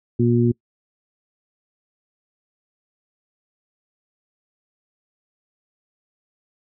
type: harmonic tone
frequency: 119.1 Hz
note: A#2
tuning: 38 cents sharp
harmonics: 1 / 2 / 3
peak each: -18 / -18 / -20 dBFS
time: 0.19-0.52 s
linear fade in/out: 10 ms
effects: noise-tail reverb RT60 0.1 s tail -24 dB re dry